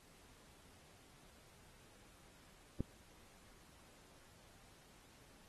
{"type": "click", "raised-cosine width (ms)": 3, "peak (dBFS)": -23, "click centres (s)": 2.806, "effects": ["pink hiss -65 dBFS RMS until 5.48 s", "AAC 32 kbps"]}